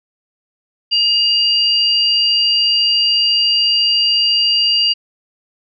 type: tone pair together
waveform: sine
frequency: 2844 / 4738 Hz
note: F7 / D8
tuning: +31 / +14 cents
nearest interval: major sixth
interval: 883 cents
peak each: -14 dBFS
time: 0.91-4.94 s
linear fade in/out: 20 ms
effects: none